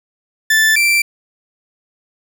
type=tone pair in turn; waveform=40% pulse; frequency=1758 / 2347 Hz; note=A6 / D7; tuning=-2 / -2 cents; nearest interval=perfect fourth; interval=500 cents; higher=second; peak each=-9 / -10 dBFS; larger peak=first; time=0.5-0.76 / 0.76-1.02 s; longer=neither; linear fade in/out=5 ms; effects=none